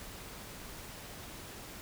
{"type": "silence", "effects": ["pink hiss -47 dBFS RMS until 1.81 s"]}